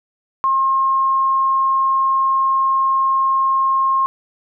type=tone; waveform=sine; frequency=1070 Hz; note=C6; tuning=38 cents sharp; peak=-13 dBFS; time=0.44-4.06 s; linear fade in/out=0 ms; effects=none